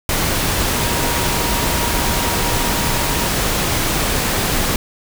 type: tone in noise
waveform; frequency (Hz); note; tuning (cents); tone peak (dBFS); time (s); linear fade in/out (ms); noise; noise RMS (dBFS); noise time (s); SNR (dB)
sine; 947; A#5; +27; -27; 0.76-3.27; 2; pink; -18; 0.09-4.76; -12
effects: none